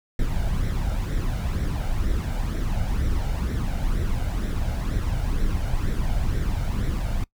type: noise with flanger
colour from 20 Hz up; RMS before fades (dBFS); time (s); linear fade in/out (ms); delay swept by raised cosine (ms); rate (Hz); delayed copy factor
brown; -24; 0.19-7.24; 2; 0.52 to 1.39; 2.1; +0.55
effects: noise-tail reverb RT60 0.1 s tail -22 dB re dry